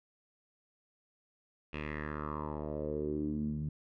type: tone with low-pass filter sweep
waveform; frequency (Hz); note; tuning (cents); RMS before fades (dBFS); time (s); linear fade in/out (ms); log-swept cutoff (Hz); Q
10% pulse; 75.3; D2; +44; -37; 1.73-3.69; 5; 2700 to 160; 4.4
effects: none